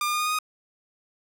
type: tone with pitch steps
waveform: sawtooth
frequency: 1200 / 1209 / 1218.2 / 1227.3 / 1236.6 / 1245.9 Hz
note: D6 / D6 / D#6 / D#6 / D#6 / D#6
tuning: +37 / +50 / -37 / -24 / -11 / +2 cents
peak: -20 dBFS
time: 0.01-0.388 s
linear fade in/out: 2 ms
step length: 63 ms
effects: none